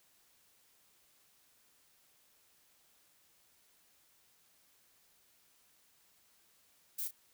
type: noise with echo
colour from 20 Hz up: violet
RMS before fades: -38 dBFS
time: 6.98-7.08 s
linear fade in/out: 10 ms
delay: 32 ms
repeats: 1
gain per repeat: -11 dB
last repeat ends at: 7.112 s
effects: white hiss -69 dBFS RMS until 7.33 s